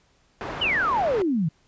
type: low-pass noise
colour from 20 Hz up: white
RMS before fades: -33 dBFS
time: 0.41-1.22 s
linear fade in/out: 0 ms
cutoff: 1200 Hz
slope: 12 dB/octave
type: exponential sweep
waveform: sine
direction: down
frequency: 3105 to 146.83 Hz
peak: -20 dBFS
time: 0.61-1.49 s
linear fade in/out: 10 ms
effects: pink hiss -63 dBFS RMS until 1.67 s + resampled to 16000 Hz